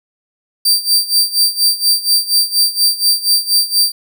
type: tone with tremolo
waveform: sawtooth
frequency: 4676 Hz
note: D8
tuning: 8 cents flat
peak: -5 dBFS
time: 0.65-3.92 s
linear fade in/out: 5 ms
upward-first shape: sine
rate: 4.2 Hz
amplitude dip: 85%
effects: none